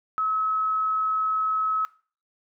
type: tone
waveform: sine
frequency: 1287 Hz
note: E6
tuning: 42 cents flat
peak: -22 dBFS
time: 0.18-1.85 s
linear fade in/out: 0 ms
effects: noise-tail reverb RT60 0.4 s tail -19 dB re dry